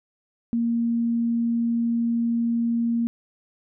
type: tone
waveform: sine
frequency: 233.2 Hz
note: A#3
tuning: 1 cent sharp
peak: -20 dBFS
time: 0.53-3.07 s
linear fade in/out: 0 ms
effects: none